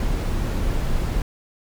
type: noise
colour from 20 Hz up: brown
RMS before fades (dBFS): -22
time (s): 0-1.22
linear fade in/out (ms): 2
effects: none